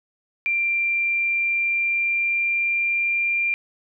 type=tone with pitch glide; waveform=sine; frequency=2369 to 2384 Hz; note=D7 to D7; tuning=+14 to +25 cents; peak=-19 dBFS; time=0.46-3.54 s; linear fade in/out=0 ms; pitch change=+11 cents; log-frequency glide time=0.86-3.28 s; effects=none